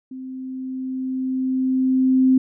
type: tone with level ramp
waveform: sine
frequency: 260.1 Hz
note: C4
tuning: 10 cents flat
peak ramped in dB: -31 to -11 dBFS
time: 0.11-2.38 s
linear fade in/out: 5 ms
effects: none